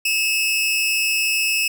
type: tone pair together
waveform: sawtooth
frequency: 2593 / 2794 Hz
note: E7 / F7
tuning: -29 / 0 cents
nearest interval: minor second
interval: 129 cents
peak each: -15 / -23 dBFS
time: 0.05-1.68 s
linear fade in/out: 5 ms
effects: none